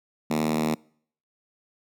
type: tone with high-pass filter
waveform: 5% pulse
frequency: 77.78 Hz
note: D#2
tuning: in tune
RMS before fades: -25 dBFS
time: 0.3-0.75 s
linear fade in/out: 10 ms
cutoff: 200 Hz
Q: 6
effects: noise-tail reverb RT60 0.6 s tail -26 dB re dry